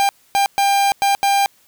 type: tone bursts at uneven times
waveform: 45% pulse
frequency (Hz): 797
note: G5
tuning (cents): +28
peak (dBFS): -13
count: 5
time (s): 0-0.09 / 0.35-0.46 / 0.58-0.92 / 1.02-1.15 / 1.23-1.46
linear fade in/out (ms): 0
effects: white hiss -55 dBFS RMS until 1.67 s